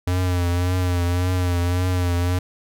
square tone with vibrato, 89.3 Hz, F2, 39 cents sharp, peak -19 dBFS, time 0.07-2.39 s, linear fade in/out 5 ms, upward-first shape triangle, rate 1.8 Hz, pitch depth 52 cents each way, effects none

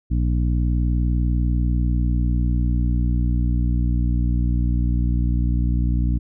harmonic tone, 60.1 Hz, B1, 46 cents flat, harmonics 1 / 2 / 3 / 4 / 5, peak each -18 / -24 / -28 / -30 / -32 dBFS, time 0.1-6.19 s, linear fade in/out 20 ms, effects none

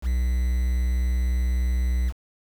triangle tone with quantisation, 61.74 Hz, B1, in tune, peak -18 dBFS, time 0.02-2.13 s, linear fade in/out 50 ms, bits 7, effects none

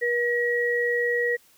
sine tone pair together, 480 / 1907.8 Hz, B4 / A#6, -49 / +40 cents, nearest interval 2 octaves, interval 2389 cents, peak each -24 dBFS, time 0.01-1.37 s, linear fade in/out 20 ms, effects white hiss -58 dBFS RMS until 1.57 s

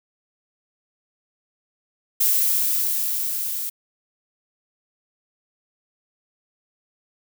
violet noise with level ramp, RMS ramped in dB -18 to -28 dBFS, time 2.2-3.7 s, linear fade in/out 10 ms, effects none

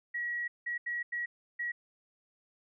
sine tone bursts at uneven times, 1915 Hz, A#6, 46 cents sharp, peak -32 dBFS, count 5, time 0.14-0.48 / 0.66-0.78 / 0.86-1.03 / 1.12-1.26 / 1.59-1.72 s, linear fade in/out 10 ms, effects none

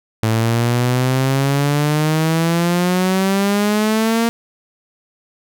sawtooth exponential sweep, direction up, 110 to 233.1 Hz, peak -10 dBFS, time 0.23-4.29 s, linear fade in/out 0 ms, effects none

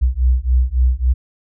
sine beating tone pair, 61 / 64.6 Hz, B1 / C2, -21 / -21 cents, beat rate 3.6 Hz, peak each -15 dBFS, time 0.01-1.14 s, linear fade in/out 20 ms, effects none

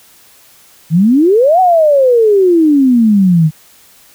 sine exponential two-way sweep, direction up then down, 150.7 to 759 to 150.7 Hz, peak -5 dBFS, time 0.9-3.51 s, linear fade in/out 50 ms, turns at 1.6 s, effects white hiss -44 dBFS RMS until 4.14 s

